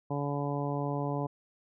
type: harmonic tone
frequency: 143 Hz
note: D3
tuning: 46 cents flat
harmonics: 1 / 2 / 3 / 4 / 5 / 6 / 7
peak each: -33 / -36 / -38 / -39 / -40 / -41 / -41 dBFS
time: 0.1-1.27 s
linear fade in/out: 10 ms
effects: none

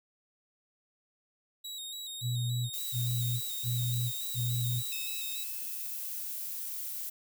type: tone with vibrato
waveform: sawtooth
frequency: 3800 Hz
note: A#7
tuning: 33 cents sharp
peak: -36 dBFS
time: 1.64-5.44 s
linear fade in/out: 10 ms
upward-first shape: square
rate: 3.5 Hz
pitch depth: 39 cents each way
type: tone bursts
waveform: sine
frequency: 120.3 Hz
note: B2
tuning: 45 cents flat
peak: -29 dBFS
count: 4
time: 2.21-4.83 s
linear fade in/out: 50 ms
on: 490 ms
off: 220 ms
type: noise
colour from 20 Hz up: violet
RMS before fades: -38 dBFS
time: 2.73-7.1 s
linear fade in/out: 10 ms
type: tone with exponential decay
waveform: sawtooth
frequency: 2601 Hz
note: E7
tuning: 24 cents flat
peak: -36 dBFS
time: 4.92-6.72 s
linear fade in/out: 2 ms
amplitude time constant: 390 ms
effects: none

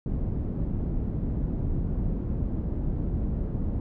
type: low-pass noise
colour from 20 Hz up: pink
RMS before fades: -28 dBFS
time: 0.06-3.8 s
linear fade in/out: 2 ms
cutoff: 240 Hz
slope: 12 dB/octave
effects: none

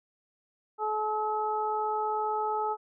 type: harmonic tone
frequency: 428.8 Hz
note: A4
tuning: 45 cents flat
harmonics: 1 / 2 / 3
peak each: -33 / -29 / -34 dBFS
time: 0.78-2.77 s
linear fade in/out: 50 ms
effects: none

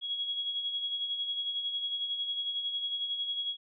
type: tone with tremolo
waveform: sine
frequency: 3322 Hz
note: G#7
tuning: in tune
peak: -29 dBFS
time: 0.01-3.57 s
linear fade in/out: 50 ms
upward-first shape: sine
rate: 11 Hz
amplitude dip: 50%
effects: none

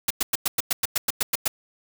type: noise bursts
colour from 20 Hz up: white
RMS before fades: -22 dBFS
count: 12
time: 0.08-1.48 s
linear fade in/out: 5 ms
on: 25 ms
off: 100 ms
effects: none

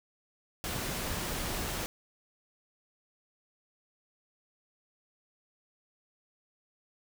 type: noise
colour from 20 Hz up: pink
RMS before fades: -35 dBFS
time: 0.64-1.86 s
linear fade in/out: 0 ms
effects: none

